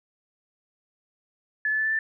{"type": "tone with pitch steps", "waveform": "sine", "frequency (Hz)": [1724, 1736, 1748.1, 1760.2, 1772.5], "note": ["A6", "A6", "A6", "A6", "A6"], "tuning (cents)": [-36, -24, -12, 0, 12], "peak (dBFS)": -22, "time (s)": [1.65, 1.99], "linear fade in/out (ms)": 2, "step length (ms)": 68, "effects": []}